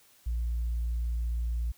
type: tone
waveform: sine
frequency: 58.2 Hz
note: A#1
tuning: 2 cents flat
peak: -26 dBFS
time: 0.26-1.72 s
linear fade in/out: 10 ms
effects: tanh soft clip ceiling -25 dBFS + white hiss -61 dBFS RMS until 1.77 s